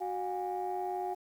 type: tone cluster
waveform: sine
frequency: 369.2 / 717 / 815 Hz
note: F#4 / F5 / G#5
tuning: -4 / +45 / -33 cents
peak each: -36 / -35 / -37 dBFS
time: 0-1.15 s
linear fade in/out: 20 ms
effects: tanh soft clip ceiling -26 dBFS + 10-bit

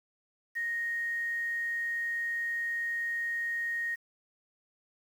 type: tone with quantisation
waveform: sine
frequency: 1864.7 Hz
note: A#6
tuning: in tune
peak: -30 dBFS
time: 0.55-3.96 s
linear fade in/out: 20 ms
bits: 9
effects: none

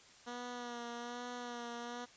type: tone with vibrato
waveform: 10% pulse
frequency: 240.9 Hz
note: B3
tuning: 43 cents flat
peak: -34 dBFS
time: 0.26-2.06 s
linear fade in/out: 20 ms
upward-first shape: sine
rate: 1.2 Hz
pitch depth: 30 cents each way
effects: white hiss -60 dBFS RMS until 2.16 s + resampled to 16000 Hz

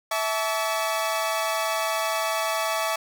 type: tone cluster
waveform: sawtooth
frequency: 654 / 869 / 1137 Hz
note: E5 / A5 / C#6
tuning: -14 / -22 / +44 cents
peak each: -23 / -26 / -25 dBFS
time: 0.11-2.96 s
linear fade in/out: 5 ms
effects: none

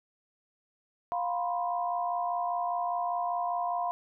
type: tone cluster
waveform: sine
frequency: 704 / 975 / 1040 Hz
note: F5 / B5 / C6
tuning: +14 / -23 / -11 cents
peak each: -30 / -34 / -36 dBFS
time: 1.12-3.91 s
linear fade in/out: 0 ms
effects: none

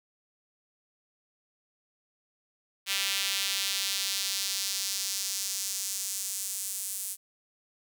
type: tone with high-pass filter sweep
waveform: sawtooth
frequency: 196 Hz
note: G3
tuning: in tune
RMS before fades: -32 dBFS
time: 2.86-7.17 s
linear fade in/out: 50 ms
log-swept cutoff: 2900 to 9200 Hz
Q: 1.4
effects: none

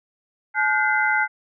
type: tone cluster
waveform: sine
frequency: 855 / 1434 / 1554 / 2048 Hz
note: A5 / F6 / G6 / C7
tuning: -50 / +45 / -16 / -38 cents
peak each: -23 dBFS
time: 0.54-1.28 s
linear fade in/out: 50 ms
effects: none

